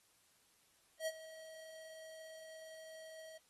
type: tone with ADSR envelope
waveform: square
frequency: 639 Hz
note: D#5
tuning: 46 cents sharp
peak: -36 dBFS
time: 0.99-3.38 s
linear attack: 81 ms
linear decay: 44 ms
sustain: -16 dB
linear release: 8 ms
effects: white hiss -72 dBFS RMS until 3.49 s + AAC 32 kbps